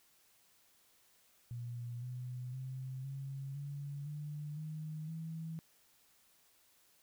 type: tone with pitch steps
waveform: sine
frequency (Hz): 120 / 125.24 / 130.71 / 136.42 / 142.38 / 148.59 / 155.08 / 161.85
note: B2 / B2 / C3 / C#3 / C#3 / D3 / D#3 / E3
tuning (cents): -49 / +25 / -1 / -27 / +47 / +21 / -5 / -31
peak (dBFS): -40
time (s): 1.51-5.59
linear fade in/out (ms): 0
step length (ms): 510
effects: white hiss -69 dBFS RMS until 7.02 s